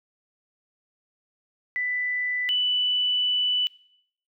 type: tone pair in turn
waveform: sine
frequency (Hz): 1988 / 2979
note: B6 / F#7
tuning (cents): +11 / +11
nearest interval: perfect fifth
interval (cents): 700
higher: second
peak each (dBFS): -24 / -21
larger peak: second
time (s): 1.76-2.49 / 2.49-3.67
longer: second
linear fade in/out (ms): 0
effects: noise-tail reverb RT60 0.7 s tail -22 dB re dry